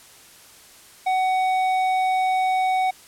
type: tone with hard clipping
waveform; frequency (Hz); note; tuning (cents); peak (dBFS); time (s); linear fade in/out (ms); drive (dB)
triangle; 750; F#5; +23; -20; 1.06-2.91; 10; 12
effects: white hiss -48 dBFS RMS until 3.07 s + low-pass 12000 Hz 12 dB/octave